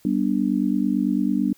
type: chord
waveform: sine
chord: G major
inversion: none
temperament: just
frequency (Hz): 196 / 245 / 294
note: G3 / B3 / D4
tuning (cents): 0 / -14 / +2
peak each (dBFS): -23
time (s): 0.05-1.53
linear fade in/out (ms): 2
effects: white hiss -57 dBFS RMS until 1.57 s